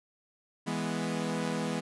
sawtooth chord, E major, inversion none, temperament equal, 164.81 / 207.7 / 246.9 Hz, E3 / G#3 / B3, 0 / 0 / 0 cents, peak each -31 dBFS, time 0.66-1.81 s, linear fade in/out 20 ms, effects resampled to 24000 Hz

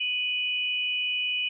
sine tone pair together, 2489 / 2956 Hz, D#7 / F#7, 0 / -2 cents, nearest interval minor third, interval 298 cents, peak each -28 dBFS, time 0-1.49 s, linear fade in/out 10 ms, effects none

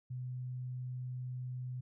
sine tone, 126.2 Hz, B2, 38 cents sharp, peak -38 dBFS, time 0.1-1.81 s, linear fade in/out 10 ms, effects none

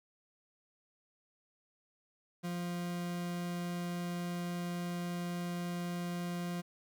40% pulse tone, 174.9 Hz, F3, 3 cents sharp, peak -35 dBFS, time 2.43-6.62 s, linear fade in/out 20 ms, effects 11-bit

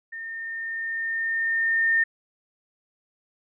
sine tone with level ramp, 1819 Hz, A#6, 43 cents flat, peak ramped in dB -33 to -17 dBFS, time 0.12-2.04 s, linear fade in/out 10 ms, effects none

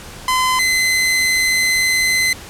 sawtooth tone pair in turn, 1023 / 2046 Hz, C6 / C7, -39 / -39 cents, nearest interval octave, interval 1200 cents, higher second, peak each -10 dBFS, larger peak neither, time 0.28-0.59 / 0.59-2.33 s, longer second, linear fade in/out 2 ms, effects pink hiss -35 dBFS RMS until 2.49 s + low-pass 12000 Hz 12 dB/octave

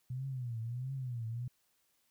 sine tone with vibrato, 123.47 Hz, B2, in tune, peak -36 dBFS, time 0.1-1.48 s, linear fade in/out 5 ms, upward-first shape triangle, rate 1.5 Hz, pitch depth 180 cents each way, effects white hiss -75 dBFS RMS until 2.1 s

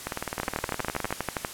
two click trains, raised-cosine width 0.5 ms, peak -11 / -14 dBFS, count 14 / 21, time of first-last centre 0.4-1.448 / 0.07-1.106 s, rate 12.4 / 19.3 Hz, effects white hiss -40 dBFS RMS until 1.53 s + low-pass 12000 Hz 12 dB/octave

